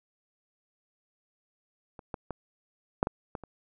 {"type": "clicks", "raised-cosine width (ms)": 1, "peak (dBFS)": [-30, -20, -20, -9, -16, -21, -29], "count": 7, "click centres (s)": [1.992, 2.142, 2.307, 3.029, 3.071, 3.352, 3.437], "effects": []}